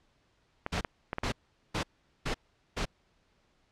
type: clicks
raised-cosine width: 0.5 ms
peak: -17 dBFS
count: 6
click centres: 0.664 / 0.778 / 0.848 / 1.131 / 1.184 / 1.235 s
type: noise bursts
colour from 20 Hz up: pink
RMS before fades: -31 dBFS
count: 5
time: 0.72-2.855 s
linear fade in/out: 10 ms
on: 91 ms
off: 420 ms
effects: pink hiss -70 dBFS RMS until 3.71 s + low-pass 5000 Hz 12 dB/octave